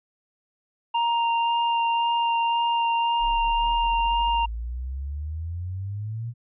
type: tone with vibrato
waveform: square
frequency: 932.3 Hz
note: A#5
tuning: in tune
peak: -21 dBFS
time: 0.94-4.46 s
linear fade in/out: 10 ms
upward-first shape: sine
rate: 1.9 Hz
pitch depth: 8 cents each way
type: exponential sweep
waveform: sine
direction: up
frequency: 31.75 to 120 Hz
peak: -28 dBFS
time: 3.19-6.34 s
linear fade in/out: 50 ms
effects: resampled to 8000 Hz